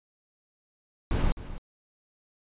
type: noise with echo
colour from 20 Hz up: brown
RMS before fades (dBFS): -24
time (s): 1.11-1.32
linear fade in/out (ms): 0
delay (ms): 260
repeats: 1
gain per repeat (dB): -14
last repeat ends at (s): 1.58
effects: resampled to 8000 Hz